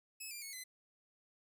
10% pulse tone with pitch steps, 2587 / 2386 / 2201 / 2030 Hz, E7 / D7 / C#7 / B6, -33 / +27 / -13 / +47 cents, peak -36 dBFS, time 0.2-0.64 s, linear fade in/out 10 ms, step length 110 ms, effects none

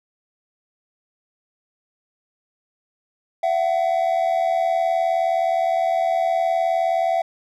triangle tone pair together, 673 / 752.4 Hz, E5 / F#5, +36 / +29 cents, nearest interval major second, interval 193 cents, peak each -17 / -19 dBFS, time 3.43-7.22 s, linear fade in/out 5 ms, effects tanh soft clip ceiling -9 dBFS

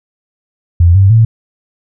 sine tone with pitch steps, 86 / 97.2 / 112.5 Hz, F2 / G2 / A2, -26 / -14 / +39 cents, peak -3 dBFS, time 0.8-1.25 s, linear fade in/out 5 ms, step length 150 ms, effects none

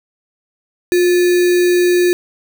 sine tone with sample-and-hold, 355.6 Hz, F4, 31 cents sharp, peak -9 dBFS, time 0.92-2.13 s, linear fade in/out 0 ms, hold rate 2100 Hz, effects none

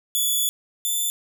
5% pulse tone pair in turn, 3430 / 3524 Hz, A7 / A7, -45 / +2 cents, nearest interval unison, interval 47 cents, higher second, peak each -12 / -14 dBFS, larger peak first, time 0.15-0.49 / 0.85-1.1 s, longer first, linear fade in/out 0 ms, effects none

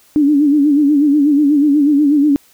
sine tone with vibrato, 290.7 Hz, D4, 18 cents flat, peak -8 dBFS, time 0.16-2.36 s, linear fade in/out 0 ms, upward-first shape sine, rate 8.2 Hz, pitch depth 85 cents each way, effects white hiss -50 dBFS RMS until 2.53 s

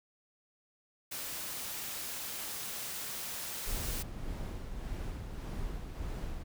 white noise, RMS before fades -40 dBFS, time 1.11-4.03 s, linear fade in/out 10 ms
brown noise with tremolo, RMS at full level -37 dBFS, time 3.66-6.44 s, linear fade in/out 20 ms, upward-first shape sine, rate 1.7 Hz, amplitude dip 40%
effects none

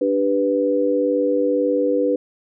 sine chord, G major, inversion second, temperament equal, 293.7 / 392 / 493.9 Hz, D4 / G4 / B4, 0 / 0 / 0 cents, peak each -21 / -24 / -18 dBFS, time 0.01-2.16 s, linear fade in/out 5 ms, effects none

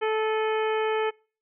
harmonic tone with a mistuned harmonic, 436.3 Hz, A4, 15 cents flat, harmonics 1 / 2 / 3 / 4 / 5 / 6 / 7, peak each -24 / -30 / -34 / -36 / -38 / -40 / -41 dBFS, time 0.01-1.11 s, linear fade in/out 20 ms, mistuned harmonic 6, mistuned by -77 cents, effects noise-tail reverb RT60 0.4 s tail -26 dB re dry

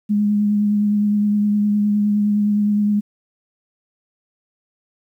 sine tone with vibrato, 207.3 Hz, G#3, 3 cents flat, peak -14 dBFS, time 0.09-3.01 s, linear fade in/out 20 ms, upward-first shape triangle, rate 9.7 Hz, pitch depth 21 cents each way, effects 9-bit

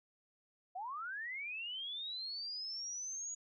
sine linear sweep, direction up, 696 to 6800 Hz, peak -40 dBFS, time 0.75-3.35 s, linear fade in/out 10 ms, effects none

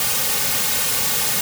white noise with comb filter, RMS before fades -20 dBFS, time 0-1.41 s, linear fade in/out 2 ms, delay 3 ms, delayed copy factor -0.85, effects none

